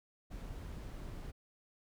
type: noise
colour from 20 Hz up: brown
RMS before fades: -45 dBFS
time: 0.3-1.32 s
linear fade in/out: 20 ms
effects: none